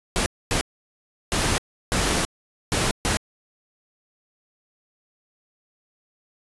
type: noise bursts at uneven times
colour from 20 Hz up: pink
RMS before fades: -22 dBFS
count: 6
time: 0.16-0.26 / 0.51-0.61 / 1.32-1.58 / 1.92-2.25 / 2.72-2.91 / 3.05-3.17 s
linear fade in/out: 0 ms
effects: resampled to 24000 Hz